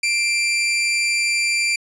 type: tone with amplitude modulation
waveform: sawtooth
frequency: 2361 Hz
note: D7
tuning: 9 cents sharp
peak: -12 dBFS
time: 0.03-1.76 s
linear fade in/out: 5 ms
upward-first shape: sine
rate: 243 Hz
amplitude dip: 40%
effects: resampled to 22050 Hz